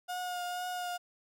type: tone with vibrato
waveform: 35% pulse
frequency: 718 Hz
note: F5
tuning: 48 cents sharp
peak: -33 dBFS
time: 0.08-0.98 s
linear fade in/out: 20 ms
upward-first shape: triangle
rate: 2.1 Hz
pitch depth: 21 cents each way
effects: none